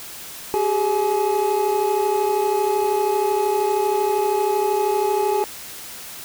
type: tone cluster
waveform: triangle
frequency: 387 / 419.8 / 845 Hz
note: G4 / G#4 / G#5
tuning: -22 / +19 / +30 cents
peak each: -20 dBFS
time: 0.54-5.44 s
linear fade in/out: 0 ms
effects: white hiss -36 dBFS RMS until 6.24 s